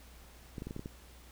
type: clicks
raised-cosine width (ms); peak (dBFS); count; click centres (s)
3; -27; 7; 0.582 / 0.621 / 0.67 / 0.709 / 0.764 / 0.794 / 0.859
effects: added 60 Hz sine -55 dBFS peak until 1.31 s + pink hiss -58 dBFS RMS until 1.31 s